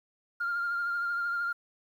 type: tone with vibrato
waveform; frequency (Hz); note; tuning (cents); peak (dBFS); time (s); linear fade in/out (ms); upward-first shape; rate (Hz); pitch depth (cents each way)
sine; 1400; F6; +4; -27; 0.4-1.53; 10; triangle; 13; 29
effects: tanh soft clip ceiling -25 dBFS + 10-bit